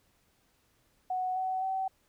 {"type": "tone with pitch steps", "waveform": "sine", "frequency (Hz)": [740, 751.6, 763.4], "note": ["F#5", "F#5", "G5"], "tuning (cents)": [0, 27, -46], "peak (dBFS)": -29, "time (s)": [1.1, 1.88], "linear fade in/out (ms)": 5, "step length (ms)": 260, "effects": ["pink hiss -70 dBFS RMS until 2.08 s"]}